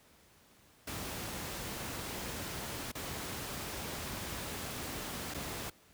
pink noise with dropouts, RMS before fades -40 dBFS, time 0.87-5.7 s, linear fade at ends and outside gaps 5 ms, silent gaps 2.918-2.951 / 5.34-5.344 s, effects pink hiss -63 dBFS RMS until 5.93 s + high-pass 60 Hz 12 dB/octave

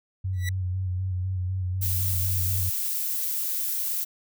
sine tone with vibrato, 92.5 Hz, F#2, in tune, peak -25 dBFS, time 0.24-2.7 s, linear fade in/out 10 ms, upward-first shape square, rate 4 Hz, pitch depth 30 cents each way
sawtooth tone with exponential growth, 1958 Hz, B6, 15 cents flat, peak -24 dBFS, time 0.33-0.49 s, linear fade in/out 2 ms, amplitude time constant 34 ms
violet noise, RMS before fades -28 dBFS, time 1.81-4.05 s, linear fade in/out 20 ms
effects none

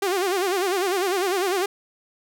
sawtooth tone with vibrato, 376.4 Hz, F#4, 30 cents sharp, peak -17 dBFS, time 0.02-1.66 s, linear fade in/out 5 ms, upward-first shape sine, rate 10 Hz, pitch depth 130 cents each way, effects none

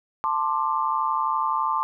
sine tone cluster, 886 / 1049 / 1181 Hz, A5 / C6 / D6, +12 / +4 / +9 cents, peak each -26 / -25 / -26 dBFS, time 0.24-1.83 s, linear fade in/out 0 ms, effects none

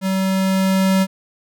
square tone with level ramp, 190.6 Hz, G3, 48 cents flat, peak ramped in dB -18 to -13 dBFS, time 0.01-1.07 s, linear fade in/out 50 ms, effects none

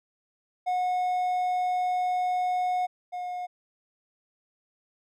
triangle tone pair in turn, 728 / 720.1 Hz, F#5 / F#5, -28 / -47 cents, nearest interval unison, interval 19 cents, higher first, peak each -22 / -29 dBFS, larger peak first, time 0.66-2.87 / 3.12-3.47 s, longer first, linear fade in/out 20 ms, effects none

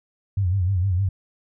sine tone with vibrato, 93.4 Hz, F#2, 17 cents sharp, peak -18 dBFS, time 0.37-1.09 s, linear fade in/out 5 ms, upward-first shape sine, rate 6.5 Hz, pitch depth 120 cents each way, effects none

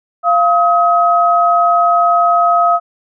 sine tone pair together, 693 / 1271 Hz, F5 / D#6, -14 / +36 cents, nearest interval major seventh, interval 1050 cents, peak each -11 dBFS, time 0.23-2.8 s, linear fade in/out 50 ms, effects none

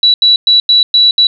sine tone bursts at uneven times, 3933 Hz, B7, 8 cents flat, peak -4 dBFS, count 6, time 0.03-0.14 / 0.22-0.36 / 0.47-0.6 / 0.69-0.83 / 0.94-1.11 / 1.18-1.27 s, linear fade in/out 2 ms, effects none

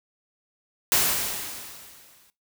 white noise with exponential decay, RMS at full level -19 dBFS, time 0.92-2.3 s, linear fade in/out 0 ms, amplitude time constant 300 ms, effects noise-tail reverb RT60 0.2 s tail -18 dB re dry

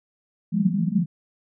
white band-pass noise, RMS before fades -22 dBFS, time 0.52-1.06 s, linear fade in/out 20 ms, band 160 to 220 Hz, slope 96 dB/octave, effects none

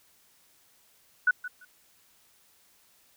sine tone with echo, 1479 Hz, F#6, 1 cent flat, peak -18 dBFS, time 1.27-1.31 s, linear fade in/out 5 ms, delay 170 ms, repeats 2, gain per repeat -15 dB, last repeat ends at 1.65 s, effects white hiss -63 dBFS RMS until 3.16 s

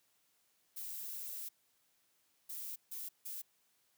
violet noise bursts at uneven times, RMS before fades -44 dBFS, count 4, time 0.76-1.49 / 2.49-2.76 / 2.91-3.09 / 3.25-3.42 s, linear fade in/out 10 ms, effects white hiss -75 dBFS RMS until 3.97 s + high-pass 80 Hz 12 dB/octave

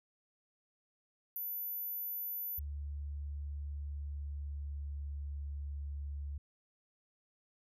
sine tone, 14000 Hz, A9, 10 cents flat, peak -37 dBFS, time 1.36-2.59 s, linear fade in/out 0 ms
sine tone with pitch glide, 72.2 to 71.49 Hz, D2 to D2, -29 to -46 cents, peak -38 dBFS, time 2.58-6.38 s, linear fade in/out 5 ms, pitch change -17 cents, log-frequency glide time 3.7-5.2 s
effects none

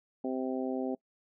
harmonic tone, 130 Hz, C3, 11 cents flat, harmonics 2 / 3 / 4 / 5 / 6, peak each -33 / -37 / -39 / -41 / -43 dBFS, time 0.24-0.95 s, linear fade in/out 5 ms, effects noise-tail reverb RT60 0.1 s tail -23 dB re dry

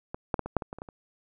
clicks, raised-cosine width 1 ms, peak -20 / -11 / -14 / -21 / -8 / -20 / -23 / -27 / -23 / -30 dBFS, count 10, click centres 0.145 / 0.342 / 0.393 / 0.46 / 0.567 / 0.622 / 0.729 / 0.786 / 0.819 / 0.888 s, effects none

